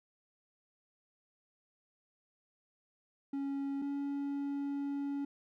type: tone pair in turn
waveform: triangle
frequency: 277.2 / 281.6 Hz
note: C#4 / C#4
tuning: 0 / +27 cents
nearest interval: unison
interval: 27 cents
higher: second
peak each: -32 / -32 dBFS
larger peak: neither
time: 3.33-3.82 / 3.82-5.25 s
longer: second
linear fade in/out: 5 ms
effects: none